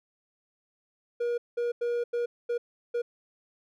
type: tone bursts at uneven times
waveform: triangle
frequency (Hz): 477.2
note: A#4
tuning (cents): +41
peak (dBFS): -24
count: 6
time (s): 1.2-1.38 / 1.57-1.72 / 1.81-2.04 / 2.13-2.26 / 2.49-2.58 / 2.94-3.02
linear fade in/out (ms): 10
effects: none